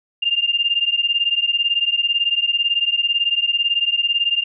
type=beating tone pair; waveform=sine; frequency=2794 / 2812 Hz; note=F7 / F7; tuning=0 / +11 cents; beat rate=18 Hz; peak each=-19 dBFS; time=0.22-4.44 s; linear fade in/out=10 ms; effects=none